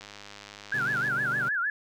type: click train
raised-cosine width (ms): 0.2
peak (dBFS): -26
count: 110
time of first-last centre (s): 0.01-1.079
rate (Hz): 102
type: tone with vibrato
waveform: sine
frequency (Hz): 1539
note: G6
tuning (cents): -32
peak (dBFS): -25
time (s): 0.72-1.7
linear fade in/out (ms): 2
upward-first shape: sine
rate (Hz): 6.5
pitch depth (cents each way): 200
type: chord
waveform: sawtooth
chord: G major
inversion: first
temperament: equal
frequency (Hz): 123.47 / 146.83 / 196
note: B2 / D3 / G3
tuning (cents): 0 / 0 / 0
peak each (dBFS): -35 / -37 / -39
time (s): 0.74-1.49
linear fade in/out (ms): 5
effects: none